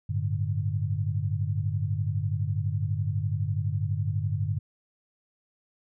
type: chord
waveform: sine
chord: G suspended second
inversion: none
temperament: equal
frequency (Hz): 98 / 110 / 146.83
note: G2 / A2 / D3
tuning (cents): 0 / 0 / 0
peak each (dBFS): -28 / -30 / -31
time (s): 0.09-4.59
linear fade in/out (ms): 10
effects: none